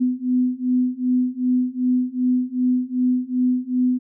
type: beating tone pair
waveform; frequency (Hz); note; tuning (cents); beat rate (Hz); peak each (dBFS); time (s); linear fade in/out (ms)
sine; 250 / 252.6; B3 / B3; +21 / +39; 2.6; -21 / -20; 0-3.99; 20
effects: none